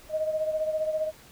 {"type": "beating tone pair", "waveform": "sine", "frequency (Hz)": [622.3, 637.3], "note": ["D#5", "D#5"], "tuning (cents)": [0, 41], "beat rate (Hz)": 15, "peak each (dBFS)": [-26, -33], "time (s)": [0.09, 1.12], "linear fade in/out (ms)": 50, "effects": ["pink hiss -52 dBFS RMS until 1.31 s"]}